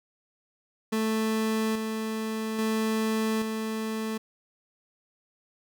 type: tone with tremolo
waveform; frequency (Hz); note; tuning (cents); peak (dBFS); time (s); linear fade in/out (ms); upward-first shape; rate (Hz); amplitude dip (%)
30% pulse; 220; A3; 0; -22; 0.92-4.18; 10; square; 0.6; 40
effects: none